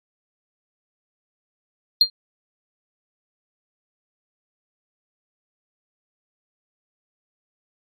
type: tone with exponential decay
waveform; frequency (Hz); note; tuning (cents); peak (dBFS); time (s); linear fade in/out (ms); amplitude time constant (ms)
sine; 4201; C8; +6; -5; 2.01-2.1; 2; 19
effects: tanh soft clip ceiling -6 dBFS + MP3 96 kbps